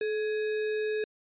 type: tone with sample-and-hold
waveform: sine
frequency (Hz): 429.6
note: A4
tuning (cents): -41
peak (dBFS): -27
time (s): 0.01-1.04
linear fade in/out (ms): 2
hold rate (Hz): 2100
effects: resampled to 8000 Hz